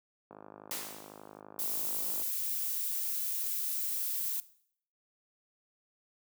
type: click train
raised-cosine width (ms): 1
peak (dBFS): -33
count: 100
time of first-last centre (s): 0.31-2.218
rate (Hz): 51.9
type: noise with exponential decay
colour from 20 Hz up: white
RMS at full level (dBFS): -35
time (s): 0.71-1.4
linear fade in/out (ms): 2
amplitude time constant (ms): 150
type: noise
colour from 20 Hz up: violet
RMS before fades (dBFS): -34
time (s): 1.59-4.4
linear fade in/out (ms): 0
effects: noise-tail reverb RT60 0.6 s tail -18 dB re dry + high-pass 200 Hz 12 dB/octave